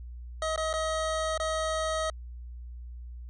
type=tone with dropouts; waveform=25% pulse; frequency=634 Hz; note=D#5; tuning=32 cents sharp; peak=-24 dBFS; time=0.42-2.1 s; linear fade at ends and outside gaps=2 ms; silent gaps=0.561-0.576 / 0.73-0.737 / 1.377-1.399 s; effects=added 60 Hz sine -39 dBFS peak until 3.29 s + resampled to 22050 Hz